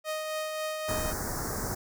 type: tone with tremolo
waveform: sawtooth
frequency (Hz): 622.3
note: D#5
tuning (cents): 0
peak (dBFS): -26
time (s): 0.04-1.14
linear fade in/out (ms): 50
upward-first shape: triangle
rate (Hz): 3.7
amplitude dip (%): 35
type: band-stop noise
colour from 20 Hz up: pink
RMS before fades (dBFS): -33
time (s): 0.88-1.75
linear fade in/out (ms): 10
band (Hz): 1800 to 5100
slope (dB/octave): 48
effects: none